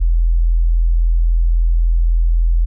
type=tone; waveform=sine; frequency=41.85 Hz; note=E1; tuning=27 cents sharp; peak=-10 dBFS; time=0-2.66 s; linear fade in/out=20 ms; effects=none